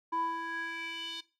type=tone with band-pass filter sweep; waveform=square; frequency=331 Hz; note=E4; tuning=7 cents sharp; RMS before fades=-37 dBFS; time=0.12-1.21 s; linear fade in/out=10 ms; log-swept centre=900 to 3700 Hz; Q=4.4; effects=noise-tail reverb RT60 0.3 s tail -17 dB re dry